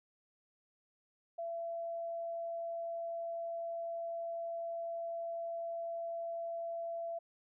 sine tone, 673 Hz, E5, 36 cents sharp, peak -37 dBFS, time 1.38-7.19 s, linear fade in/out 10 ms, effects none

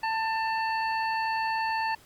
harmonic tone, 891 Hz, A5, 22 cents sharp, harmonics 1 / 2 / 3 / 5, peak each -27 / -33 / -37 / -41 dBFS, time 0.03-1.95 s, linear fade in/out 5 ms, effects pink hiss -56 dBFS RMS until 2.05 s + Opus 48 kbps

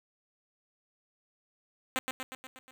5% pulse tone with echo, 260 Hz, C4, 11 cents flat, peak -17 dBFS, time 1.96-1.99 s, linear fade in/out 0 ms, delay 120 ms, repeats 6, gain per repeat -4 dB, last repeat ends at 2.71 s, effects none

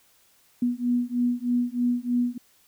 sine beating tone pair, 242.1 / 245.3 Hz, B3 / B3, -34 / -12 cents, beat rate 3.2 Hz, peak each -25 dBFS, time 0.62-2.38 s, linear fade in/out 5 ms, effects white hiss -61 dBFS RMS until 2.67 s

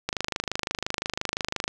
click train, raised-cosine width 0.2 ms, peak -9 dBFS, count 42, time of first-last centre 0.09-1.679 s, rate 25.8 Hz, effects none

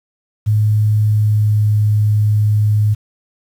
sine tone with pitch glide, 106.6 to 105.68 Hz, G#2 to G#2, +46 to +31 cents, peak -10 dBFS, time 0.46-2.95 s, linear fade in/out 20 ms, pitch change -15 cents, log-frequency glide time 1.02-1.75 s, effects 7-bit

